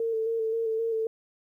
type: tone with vibrato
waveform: sine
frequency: 450.2 Hz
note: A4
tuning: 40 cents sharp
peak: -25 dBFS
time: 0-1.07 s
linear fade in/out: 2 ms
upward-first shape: square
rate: 3.8 Hz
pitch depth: 24 cents each way
effects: 11-bit